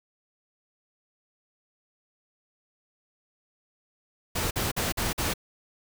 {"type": "noise bursts", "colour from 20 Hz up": "pink", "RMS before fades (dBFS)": -28, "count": 5, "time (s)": [4.35, 5.338], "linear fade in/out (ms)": 10, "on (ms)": 160, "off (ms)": 47, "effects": []}